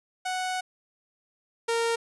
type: tone pair in turn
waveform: sawtooth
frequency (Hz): 740 / 462.1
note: F#5 / A#4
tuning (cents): 0 / -15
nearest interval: minor sixth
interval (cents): 815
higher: first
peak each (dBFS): -24 / -20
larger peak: second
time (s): 0.25-0.61 / 1.68-1.96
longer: first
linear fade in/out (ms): 10
effects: resampled to 24000 Hz